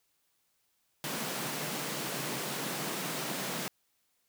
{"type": "high-pass noise", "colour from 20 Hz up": "pink", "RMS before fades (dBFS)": -36, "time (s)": [1.04, 3.68], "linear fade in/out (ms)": 0, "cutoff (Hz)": 130, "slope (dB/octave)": 96, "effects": ["white hiss -75 dBFS RMS until 4.28 s"]}